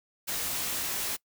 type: noise with comb filter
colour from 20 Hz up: white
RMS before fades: -32 dBFS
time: 0.27-1.17 s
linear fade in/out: 20 ms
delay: 18 ms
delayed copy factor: -0.55
effects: noise-tail reverb RT60 0.1 s tail -23 dB re dry